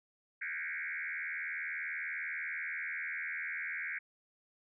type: tone with frequency modulation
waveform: sine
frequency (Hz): 1903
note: A#6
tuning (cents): +35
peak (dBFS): -36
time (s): 0.41-3.99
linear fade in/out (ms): 10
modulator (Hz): 80.3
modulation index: 4.8
effects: none